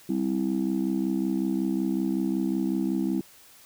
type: chord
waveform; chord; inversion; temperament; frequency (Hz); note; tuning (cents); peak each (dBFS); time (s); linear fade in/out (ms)
sine; C major; second; just; 196.22 / 261.6 / 327; G3 / C4 / E4; +2 / 0 / -14; -27; 0.09-3.21; 5
effects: tanh soft clip ceiling -17 dBFS + white hiss -53 dBFS RMS until 3.65 s